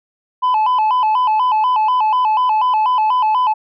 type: tone with vibrato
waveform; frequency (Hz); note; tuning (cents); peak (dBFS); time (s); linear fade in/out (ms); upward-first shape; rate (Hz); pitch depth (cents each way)
sine; 932; A#5; -1; -9; 0.42-3.54; 20; square; 4.1; 130
effects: tanh soft clip ceiling -11 dBFS